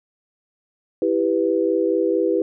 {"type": "chord", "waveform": "sine", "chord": "E minor", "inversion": "none", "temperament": "equal with one note detuned", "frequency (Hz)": [329.6, 394, 493.9], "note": ["E4", "G4", "B4"], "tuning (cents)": [0, 9, 0], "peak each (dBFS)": -21, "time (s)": [1.02, 2.42], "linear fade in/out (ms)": 2, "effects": []}